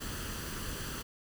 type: noise with comb filter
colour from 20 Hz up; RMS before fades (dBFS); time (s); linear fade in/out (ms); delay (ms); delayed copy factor
pink; -39; 0-1.03; 20; 0.66; +0.55
effects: none